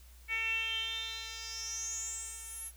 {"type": "tone with band-pass filter sweep", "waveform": "10% pulse", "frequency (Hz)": 449.5, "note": "A4", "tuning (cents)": 37, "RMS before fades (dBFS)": -38, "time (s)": [0.28, 2.72], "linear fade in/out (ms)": 50, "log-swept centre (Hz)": [2300, 11000], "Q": 8.8, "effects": ["added 60 Hz sine -53 dBFS peak until 2.76 s", "white hiss -62 dBFS RMS until 2.76 s"]}